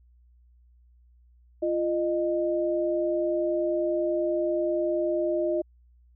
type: tone pair together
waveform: sine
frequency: 345 / 614.7 Hz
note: F4 / D#5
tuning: -21 / -21 cents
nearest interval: minor seventh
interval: 1000 cents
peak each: -26 dBFS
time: 1.62-5.62 s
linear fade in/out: 10 ms
effects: added 60 Hz sine -55 dBFS peak until 6.15 s